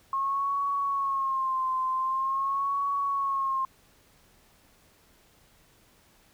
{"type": "tone with vibrato", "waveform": "sine", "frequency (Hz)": 1079, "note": "C#6", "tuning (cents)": -47, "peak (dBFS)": -25, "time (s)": [0.13, 3.65], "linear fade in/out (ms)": 2, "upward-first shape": "sine", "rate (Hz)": 0.45, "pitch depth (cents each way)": 66, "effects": ["pink hiss -61 dBFS RMS until 6.33 s"]}